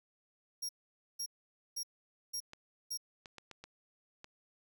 sawtooth tone bursts, 5600 Hz, F8, 4 cents sharp, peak -34 dBFS, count 5, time 0.62-2.975 s, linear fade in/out 10 ms, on 71 ms, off 500 ms
clicks, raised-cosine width 0.2 ms, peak -31 dBFS, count 6, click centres 2.534 / 3.258 / 3.383 / 3.513 / 3.64 / 4.244 s
effects none

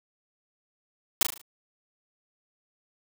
white noise with echo, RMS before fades -20 dBFS, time 1.21-1.23 s, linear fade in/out 2 ms, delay 37 ms, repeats 5, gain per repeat -6 dB, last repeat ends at 1.415 s, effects none

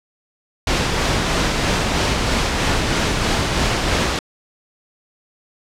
pink noise with tremolo, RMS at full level -17 dBFS, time 0.67-4.19 s, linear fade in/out 2 ms, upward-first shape sine, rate 3.1 Hz, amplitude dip 25%, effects low-pass 6000 Hz 12 dB/octave

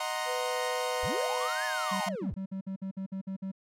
sawtooth chord, C half-diminished seventh, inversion first, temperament equal with one note detuned, 622.3 / 740 / 932.3 / 1049.5 Hz, Eb5 / Gb5 / Bb5 / C6, 0 / 0 / 0 / +5 cents, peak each -33 dBFS, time 0-2.09 s, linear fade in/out 5 ms
sine tone, 500 Hz, B4, 21 cents sharp, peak -33 dBFS, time 0.25-1.5 s, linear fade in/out 50 ms
triangle linear two-way sweep, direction up then down, 40 to 1760 to 47.12 Hz, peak -32 dBFS, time 1.03-2.34 s, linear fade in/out 0 ms, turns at 1.65 s
triangle tone bursts, 191.8 Hz, G3, 37 cents flat, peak -31 dBFS, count 11, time 1.91-3.517 s, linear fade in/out 10 ms, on 97 ms, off 54 ms
effects low-pass 12000 Hz 12 dB/octave

